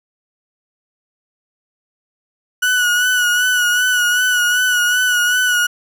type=tone with vibrato; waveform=35% pulse; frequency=1471 Hz; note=F#6; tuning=11 cents flat; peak=-11 dBFS; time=2.62-5.67 s; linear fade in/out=10 ms; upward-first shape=sine; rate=2.6 Hz; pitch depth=37 cents each way; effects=none